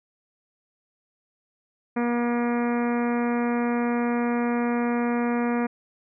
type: harmonic tone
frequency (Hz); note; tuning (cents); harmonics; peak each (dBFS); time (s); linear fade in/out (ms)
239; A#3; +43; 1 / 2 / 3 / 4 / 5 / 6 / 7 / 8 / 9 / 10; -23 / -29 / -33 / -35 / -37 / -39 / -40 / -41 / -42 / -43; 1.96-5.67; 10
effects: none